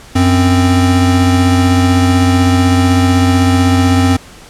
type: tone pair together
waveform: square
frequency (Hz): 92.5 / 261.6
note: F#2 / C4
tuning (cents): 0 / 0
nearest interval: octave + tritone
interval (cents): 1800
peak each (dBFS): -11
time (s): 0.15-4.17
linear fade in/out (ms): 10
effects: pink hiss -37 dBFS RMS until 4.49 s + low-pass 10000 Hz 12 dB/octave